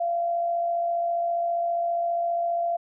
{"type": "tone with amplitude modulation", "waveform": "sine", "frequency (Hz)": 686, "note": "F5", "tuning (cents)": -31, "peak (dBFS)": -21, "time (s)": [0, 2.77], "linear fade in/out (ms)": 10, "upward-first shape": "sine", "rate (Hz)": 54.9, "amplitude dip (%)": 35, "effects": []}